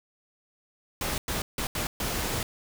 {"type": "noise bursts at uneven times", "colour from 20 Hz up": "pink", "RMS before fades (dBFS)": -30, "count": 5, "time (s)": [[1.01, 1.18], [1.28, 1.42], [1.58, 1.67], [1.75, 1.87], [2, 2.43]], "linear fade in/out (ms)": 2, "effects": []}